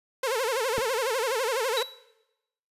sawtooth tone with vibrato, 485.1 Hz, B4, 31 cents flat, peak -21 dBFS, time 0.23-1.83 s, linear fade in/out 5 ms, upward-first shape sine, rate 12 Hz, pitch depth 200 cents each way
clicks, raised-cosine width 2 ms, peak -19 / -28 dBFS, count 2, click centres 0.781 / 0.79 s
triangle tone with exponential decay, 3907 Hz, B7, 19 cents flat, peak -23 dBFS, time 1.77-2.03 s, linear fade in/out 1 ms, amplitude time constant 56 ms
effects noise-tail reverb RT60 0.9 s tail -19 dB re dry + resampled to 32000 Hz

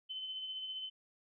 sine tone with tremolo, 3053 Hz, G7, 46 cents flat, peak -38 dBFS, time 0.09-0.9 s, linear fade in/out 20 ms, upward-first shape sine, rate 15 Hz, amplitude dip 35%, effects none

